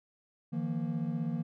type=chord; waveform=triangle; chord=Eb suspended second; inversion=none; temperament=equal with one note detuned; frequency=155.56 / 171.32 / 233.1 Hz; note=Eb3 / F3 / Bb3; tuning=0 / -33 / 0 cents; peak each=-33 dBFS; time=0.52-1.43 s; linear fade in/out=20 ms; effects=tanh soft clip ceiling -20 dBFS